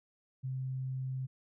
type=tone; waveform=sine; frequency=130.81 Hz; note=C3; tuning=in tune; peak=-34 dBFS; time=0.43-1.27 s; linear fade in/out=20 ms; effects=none